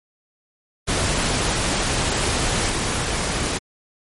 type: noise with level steps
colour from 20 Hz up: pink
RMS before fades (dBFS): -21 / -23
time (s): 0.87-3.59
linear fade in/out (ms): 20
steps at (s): 2.7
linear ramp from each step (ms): 5
effects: MP3 48 kbps